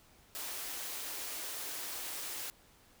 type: high-pass noise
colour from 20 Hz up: white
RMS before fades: -41 dBFS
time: 0.35-2.5 s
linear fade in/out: 0 ms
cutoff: 270 Hz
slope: 48 dB/octave
effects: pink hiss -63 dBFS RMS until 3 s